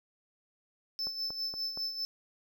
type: tone with tremolo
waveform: triangle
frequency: 5270 Hz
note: E8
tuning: 1 cent flat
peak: -30 dBFS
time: 0.99-2.05 s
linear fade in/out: 0 ms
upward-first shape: sine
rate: 5 Hz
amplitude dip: 60%
type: click train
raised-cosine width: 1 ms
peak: -31 dBFS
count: 4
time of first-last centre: 1.07-1.774 s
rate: 4.26 Hz
effects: none